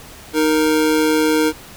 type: tone pair together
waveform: square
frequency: 310.8 / 466.2 Hz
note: D#4 / A#4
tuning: -2 / 0 cents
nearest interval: perfect fifth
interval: 702 cents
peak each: -16 / -18 dBFS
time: 0.33-1.53 s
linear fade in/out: 50 ms
effects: pink hiss -39 dBFS RMS until 1.76 s